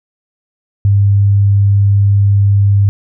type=tone; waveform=sine; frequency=100.3 Hz; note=G2; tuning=40 cents sharp; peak=-6 dBFS; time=0.85-2.89 s; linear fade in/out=0 ms; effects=none